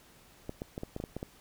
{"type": "clicks", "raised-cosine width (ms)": 2, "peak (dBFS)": -23, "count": 9, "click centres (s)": [0.494, 0.619, 0.779, 0.834, 0.964, 1.001, 1.039, 1.166, 1.229], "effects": ["pink hiss -59 dBFS RMS until 1.4 s"]}